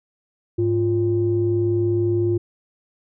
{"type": "tone pair together", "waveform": "sine", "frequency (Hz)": [104.8, 348.6], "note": ["G#2", "F4"], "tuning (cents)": [16, -3], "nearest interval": "octave + major sixth", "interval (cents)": 2081, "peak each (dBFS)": [-21, -18], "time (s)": [0.58, 2.38], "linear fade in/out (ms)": 10, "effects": ["tanh soft clip ceiling -9 dBFS"]}